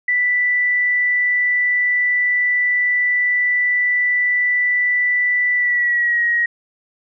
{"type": "tone with pitch glide", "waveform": "sine", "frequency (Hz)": [1975.5, 1891.7], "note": ["B6", "A#6"], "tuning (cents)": [0, 25], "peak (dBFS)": -14, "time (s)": [0.08, 6.46], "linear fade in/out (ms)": 5, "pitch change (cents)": -75, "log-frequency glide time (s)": [5.55, 6.22], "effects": []}